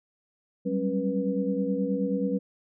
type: tone cluster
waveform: sine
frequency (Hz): 189.8 / 199.2 / 273.4 / 487.8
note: F#3 / G3 / C#4 / B4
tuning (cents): +44 / +28 / -24 / -21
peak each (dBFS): -30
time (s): 0.65-2.39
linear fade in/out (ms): 20
effects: none